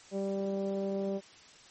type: tone with low-pass filter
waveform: sawtooth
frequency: 196 Hz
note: G3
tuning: in tune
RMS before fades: -33 dBFS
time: 0.11-1.21 s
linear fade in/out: 50 ms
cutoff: 520 Hz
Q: 5.1
effects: white hiss -55 dBFS RMS until 1.7 s + MP3 32 kbps